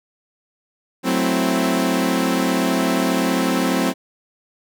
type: chord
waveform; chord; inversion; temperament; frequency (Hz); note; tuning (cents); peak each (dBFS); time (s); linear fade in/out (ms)
sawtooth; F# half-diminished seventh; none; equal; 185 / 220 / 261.6 / 329.6; F#3 / A3 / C4 / E4; 0 / 0 / 0 / 0; -19 / -21 / -16 / -21; 1.03-3.94; 50
effects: none